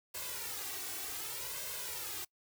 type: noise with flanger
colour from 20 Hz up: white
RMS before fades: -41 dBFS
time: 0.14-2.25 s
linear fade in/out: 10 ms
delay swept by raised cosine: 1.9 to 2.67 ms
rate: 0.66 Hz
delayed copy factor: +0.85
effects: noise-tail reverb RT60 0.1 s tail -23 dB re dry + high-pass 60 Hz 12 dB/octave